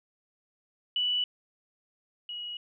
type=tone pair in turn; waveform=sine; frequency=2960 / 2907 Hz; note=F#7 / F#7; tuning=0 / -31 cents; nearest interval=unison; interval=31 cents; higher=first; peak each=-25 / -35 dBFS; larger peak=first; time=0.96-1.24 / 2.29-2.57 s; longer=neither; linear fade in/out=2 ms; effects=none